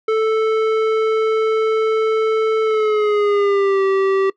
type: tone with pitch glide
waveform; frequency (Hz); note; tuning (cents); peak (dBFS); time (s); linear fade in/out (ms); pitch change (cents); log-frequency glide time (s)
square; 440 to 387.5; A4 to G4; 0 to -20; -14; 0.08-4.3; 5; -220; 2.63-3.83
effects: noise-tail reverb RT60 0.1 s tail -20 dB re dry + low-pass 2000 Hz 12 dB/octave